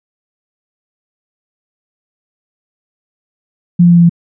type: tone with pitch steps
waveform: sine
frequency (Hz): 174.61 / 173.5 / 172.41 / 171.31 / 170.23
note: F3 / F3 / F3 / F3 / F3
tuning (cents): 0 / -11 / -22 / -33 / -44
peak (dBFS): -3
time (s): 3.79-4.095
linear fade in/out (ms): 10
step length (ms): 61
effects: none